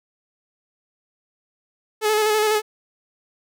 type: tone with vibrato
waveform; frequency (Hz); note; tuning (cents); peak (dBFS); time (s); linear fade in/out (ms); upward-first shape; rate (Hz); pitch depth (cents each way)
sawtooth; 428.1; A4; -47; -13; 2.01-2.62; 50; square; 12; 25
effects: none